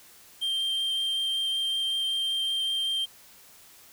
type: tone with vibrato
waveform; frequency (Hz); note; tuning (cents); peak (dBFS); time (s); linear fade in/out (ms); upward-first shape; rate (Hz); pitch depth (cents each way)
triangle; 3165; G7; +16; -24; 0.41-3.06; 20; triangle; 5.3; 8
effects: white hiss -53 dBFS RMS until 3.92 s